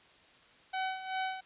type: tone with tremolo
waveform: sawtooth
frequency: 756 Hz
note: F#5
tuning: 37 cents sharp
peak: -27 dBFS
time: 0.73-1.41 s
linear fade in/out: 10 ms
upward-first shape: sine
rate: 2.6 Hz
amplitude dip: 70%
effects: white hiss -60 dBFS RMS until 1.45 s + resampled to 8000 Hz